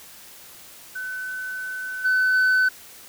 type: tone with level steps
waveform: sine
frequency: 1512 Hz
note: F#6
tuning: 37 cents sharp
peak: -28 / -15 / -13 dBFS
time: 0.95-2.69 s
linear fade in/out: 10 ms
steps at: 2.04 / 2.33 s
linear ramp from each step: 20 ms
effects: tanh soft clip ceiling -15 dBFS + white hiss -45 dBFS RMS until 3.08 s